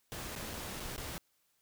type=noise with dropouts; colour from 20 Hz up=pink; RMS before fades=-42 dBFS; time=0.12-1.18 s; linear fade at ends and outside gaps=0 ms; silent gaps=0.353-0.361 / 0.536-0.54 / 0.799-0.803 / 0.963-0.979 s; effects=white hiss -75 dBFS RMS until 1.61 s